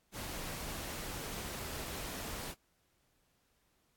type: noise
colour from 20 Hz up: pink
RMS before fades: -42 dBFS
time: 0.12-2.55 s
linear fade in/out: 50 ms
effects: pink hiss -75 dBFS RMS until 3.96 s + AAC 64 kbps